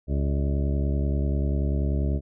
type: harmonic tone with a mistuned harmonic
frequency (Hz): 70.3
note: C#2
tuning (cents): +25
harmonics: 1 / 2 / 3 / 4 / 5 / 6 / 8 / 9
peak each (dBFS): -23 / -29 / -33 / -35 / -37 / -39 / -41 / -42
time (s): 0.07-2.21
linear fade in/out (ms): 50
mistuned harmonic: 8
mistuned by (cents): +43
effects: none